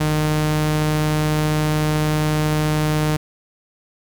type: tone pair together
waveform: sawtooth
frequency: 45.69 / 152.9 Hz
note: F#1 / D#3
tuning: -21 / -30 cents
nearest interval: octave + major sixth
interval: 2091 cents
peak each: -25 / -13 dBFS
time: 0-3.17 s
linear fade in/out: 10 ms
effects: none